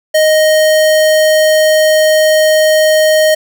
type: tone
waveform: square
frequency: 622.3 Hz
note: D#5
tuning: in tune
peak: -7 dBFS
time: 0.14-3.35 s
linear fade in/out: 10 ms
effects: none